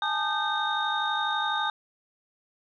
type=tone cluster; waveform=sine; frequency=833 / 885 / 1221 / 1550 / 3696 Hz; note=G#5 / A5 / D#6 / G6 / A#7; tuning=+5 / +10 / -33 / -20 / -16 cents; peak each=-31 dBFS; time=0.02-1.7 s; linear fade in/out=2 ms; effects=tanh soft clip ceiling -15 dBFS